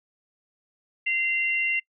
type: tone pair together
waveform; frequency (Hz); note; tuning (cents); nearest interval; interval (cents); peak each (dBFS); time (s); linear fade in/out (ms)
sine; 2077 / 2753; C7 / F7; -13 / -25; perfect fourth; 488; -25; 1.06-1.8; 10
effects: noise-tail reverb RT60 0.1 s tail -26 dB re dry